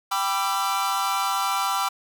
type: chord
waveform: 45% pulse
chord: E minor seventh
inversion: first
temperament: equal with one note detuned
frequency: 784 / 987.8 / 1174.7 / 1352.5 Hz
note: G5 / B5 / D6 / E6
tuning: 0 / 0 / 0 / +44 cents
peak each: -28 dBFS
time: 0.11-1.89 s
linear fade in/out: 10 ms
effects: none